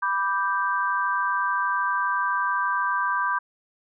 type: chord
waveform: sine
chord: G major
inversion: first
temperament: equal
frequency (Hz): 987.8 / 1174.7 / 1568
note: B5 / D6 / G6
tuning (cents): 0 / 0 / 0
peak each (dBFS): -26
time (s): 0.02-3.39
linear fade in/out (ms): 10
effects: none